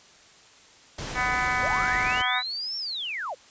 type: noise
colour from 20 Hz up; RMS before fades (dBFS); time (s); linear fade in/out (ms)
pink; -34; 0.98-2.22; 5
type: harmonic tone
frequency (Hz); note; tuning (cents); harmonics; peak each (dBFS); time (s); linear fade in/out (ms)
249.9; B3; +21; 3 / 4 / 5 / 6 / 7 / 8 / 9; -31 / -31 / -31 / -31 / -31 / -31 / -31; 1.14-2.43; 50
type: linear two-way sweep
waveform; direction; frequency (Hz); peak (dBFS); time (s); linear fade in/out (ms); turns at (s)
sine; up then down; 442 to 5500 to 442; -29; 1.62-3.35; 20; 2.77
effects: white hiss -53 dBFS RMS until 3.5 s + resampled to 16000 Hz